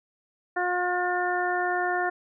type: harmonic tone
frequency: 358.2 Hz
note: F4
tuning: 44 cents sharp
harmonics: 1 / 2 / 3 / 4 / 5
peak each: -30 / -27 / -35 / -31 / -31 dBFS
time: 0.56-2.1 s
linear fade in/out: 10 ms
effects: none